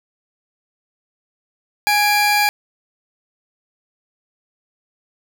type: tone pair together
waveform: 30% pulse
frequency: 830.6 / 2373 Hz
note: G#5 / D7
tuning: 0 / +17 cents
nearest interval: octave + tritone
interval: 1817 cents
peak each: -13 / -15 dBFS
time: 1.87-2.49 s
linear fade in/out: 0 ms
effects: none